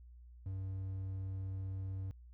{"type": "tone", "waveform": "triangle", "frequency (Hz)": 95.5, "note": "G2", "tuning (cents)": -45, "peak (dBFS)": -36, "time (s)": [0.46, 2.11], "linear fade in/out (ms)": 0, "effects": ["added 60 Hz sine -53 dBFS peak until 2.33 s"]}